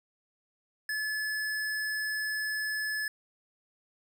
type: tone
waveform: square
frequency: 1720 Hz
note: A6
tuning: 40 cents flat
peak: -31 dBFS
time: 0.89-3.08 s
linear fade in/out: 2 ms
effects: none